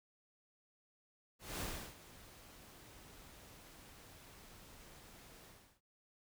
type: noise with ADSR envelope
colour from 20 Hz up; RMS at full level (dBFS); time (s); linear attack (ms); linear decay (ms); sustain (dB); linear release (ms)
pink; -41; 1.39-5.81; 210; 340; -17; 360
effects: none